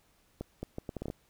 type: accelerating click train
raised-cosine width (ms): 2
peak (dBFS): -23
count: 9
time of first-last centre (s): 0.41-1.101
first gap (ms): 220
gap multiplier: 0.7
effects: pink hiss -68 dBFS RMS until 1.29 s